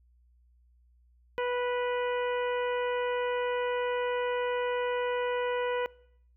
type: harmonic tone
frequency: 491.6 Hz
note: B4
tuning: 8 cents flat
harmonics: 1 / 2 / 3 / 4 / 5 / 6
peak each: -29 / -35 / -39 / -41 / -43 / -45 dBFS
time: 1.38-5.86 s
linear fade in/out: 0 ms
effects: noise-tail reverb RT60 0.7 s tail -23 dB re dry + added 60 Hz sine -60 dBFS peak until 6.36 s